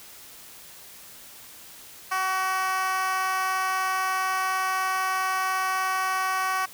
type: tone with high-pass filter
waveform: 10% pulse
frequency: 377 Hz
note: F#4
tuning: 32 cents sharp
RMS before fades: -26 dBFS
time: 2.11-6.66 s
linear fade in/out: 10 ms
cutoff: 950 Hz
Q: 3.4
effects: white hiss -46 dBFS RMS until 6.73 s